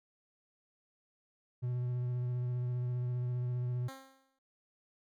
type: tone with vibrato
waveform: triangle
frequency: 123.5 Hz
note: B2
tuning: in tune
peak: -30 dBFS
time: 1.62-3.89 s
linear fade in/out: 20 ms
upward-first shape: triangle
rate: 15 Hz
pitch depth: 19 cents each way
type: tone with exponential decay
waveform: 10% pulse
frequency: 267.1 Hz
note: C4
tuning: 36 cents sharp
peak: -35 dBFS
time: 3.88-4.39 s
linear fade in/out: 5 ms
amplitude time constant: 110 ms
effects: none